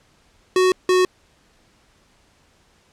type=tone pair in turn; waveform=square; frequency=370 / 367.7 Hz; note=F#4 / F#4; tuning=0 / -11 cents; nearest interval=unison; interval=11 cents; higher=first; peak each=-14 dBFS; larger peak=neither; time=0.56-0.72 / 0.89-1.05 s; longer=neither; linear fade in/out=2 ms; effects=pink hiss -58 dBFS RMS until 2.92 s + low-pass 8000 Hz 12 dB/octave